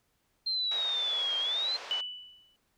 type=exponential two-way sweep; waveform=sine; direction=down then up; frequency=4186 to 3181 to 4186 Hz; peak=-28 dBFS; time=0.46-1.77 s; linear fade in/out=10 ms; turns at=1.38 s
type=band-pass noise; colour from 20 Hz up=pink; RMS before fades=-44 dBFS; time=0.71-2.01 s; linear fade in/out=5 ms; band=510 to 5400 Hz; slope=24 dB/octave
type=tone with exponential decay; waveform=sine; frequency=2972 Hz; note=F#7; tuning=7 cents sharp; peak=-26 dBFS; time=1.91-2.56 s; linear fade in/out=0 ms; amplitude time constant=140 ms
effects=pink hiss -74 dBFS RMS until 2.77 s